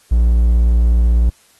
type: tone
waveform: triangle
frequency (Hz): 58.27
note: A#1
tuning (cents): 0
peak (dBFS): -7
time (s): 0.11-1.3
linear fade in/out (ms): 10
effects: white hiss -52 dBFS RMS until 1.59 s + AAC 32 kbps